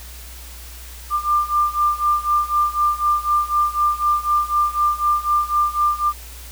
sine beating tone pair, 1191 / 1195 Hz, D6 / D6, +24 / +30 cents, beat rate 4 Hz, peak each -20 / -18 dBFS, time 1.1-6.13 s, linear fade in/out 50 ms, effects added 60 Hz sine -36 dBFS peak until 6.51 s + white hiss -40 dBFS RMS until 6.51 s

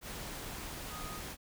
sine tone in noise, 1244.5 Hz, D#6, in tune, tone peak -46 dBFS, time 0.89-1.22 s, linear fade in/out 50 ms, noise pink, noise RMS -43 dBFS, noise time 0.01-1.37 s, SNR -6 dB, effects none

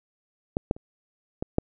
clicks, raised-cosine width 2 ms, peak -11 / -8 / -29 / -15 / -7 dBFS, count 5, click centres 0.569 / 0.711 / 0.765 / 1.425 / 1.584 s, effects none

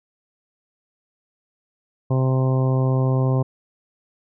harmonic tone, 130.7 Hz, C3, 1 cent flat, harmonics 1 / 2 / 3 / 4 / 5 / 6 / 7 / 8, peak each -17 / -27 / -28 / -29 / -33 / -37 / -37 / -35 dBFS, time 2.1-3.43 s, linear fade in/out 10 ms, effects none

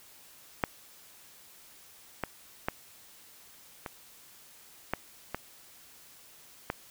clicks, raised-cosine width 0.5 ms, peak -10 / -15 / -13 / -21 / -13 / -17 / -15 dBFS, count 7, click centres 0.638 / 2.237 / 2.685 / 3.862 / 4.936 / 5.346 / 6.701 s, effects white hiss -55 dBFS RMS until 6.9 s

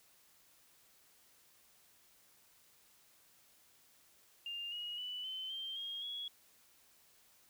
sine tone with pitch steps, 2804 / 2888 / 2974 / 3063 / 3155 / 3249 / 3346 Hz, F7 / F#7 / F#7 / G7 / G7 / G#7 / G#7, +6 / -43 / +8 / -41 / +10 / -39 / +12 cents, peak -40 dBFS, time 4.46-6.28 s, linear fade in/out 2 ms, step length 260 ms, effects white hiss -67 dBFS RMS until 7.49 s

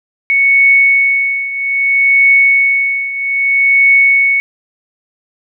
sine tone with tremolo, 2217 Hz, C#7, in tune, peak -4 dBFS, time 0.3-4.4 s, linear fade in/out 0 ms, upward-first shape triangle, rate 0.62 Hz, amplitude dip 80%, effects none

